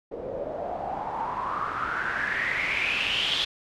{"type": "noise with low-pass filter sweep", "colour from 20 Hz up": "white", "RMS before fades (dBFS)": -29, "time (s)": [0.11, 3.45], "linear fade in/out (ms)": 10, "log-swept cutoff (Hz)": [480, 3500], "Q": 6.9, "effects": []}